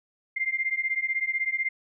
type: beating tone pair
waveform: sine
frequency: 2093 / 2109 Hz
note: C7 / C7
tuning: 0 / +13 cents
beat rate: 16 Hz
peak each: -28 dBFS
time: 0.36-1.69 s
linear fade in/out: 10 ms
effects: none